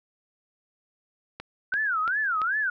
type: click train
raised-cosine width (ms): 0.3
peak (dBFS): -20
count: 4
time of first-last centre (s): 1.4-2.417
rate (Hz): 2.95
type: tone with vibrato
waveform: sine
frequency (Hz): 1480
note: F#6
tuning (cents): 0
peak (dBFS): -23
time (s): 1.72-2.7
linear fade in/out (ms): 5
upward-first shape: sine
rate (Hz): 2.6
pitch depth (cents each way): 290
effects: none